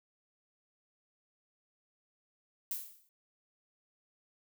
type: noise with exponential decay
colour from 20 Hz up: violet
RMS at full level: -34 dBFS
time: 2.71-3.09 s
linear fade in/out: 1 ms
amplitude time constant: 81 ms
effects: none